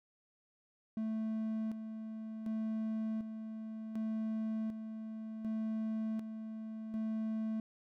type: tone with tremolo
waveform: triangle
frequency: 220 Hz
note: A3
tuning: in tune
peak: -32 dBFS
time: 0.97-7.6 s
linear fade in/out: 2 ms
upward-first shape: square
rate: 0.67 Hz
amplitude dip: 55%
effects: none